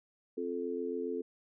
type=chord; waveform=sine; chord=F major; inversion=second; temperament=just; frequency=261.9 / 349.2 / 436.5 Hz; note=C4 / F4 / A4; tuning=+2 / 0 / -14 cents; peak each=-39 / -39 / -36 dBFS; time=0.37-1.22 s; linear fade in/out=10 ms; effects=none